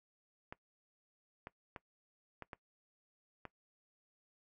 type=clicks; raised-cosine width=0.5 ms; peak=-30 dBFS; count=6; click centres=0.525 / 1.471 / 1.762 / 2.423 / 2.532 / 3.453 s; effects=noise-tail reverb RT60 0.1 s tail -20 dB re dry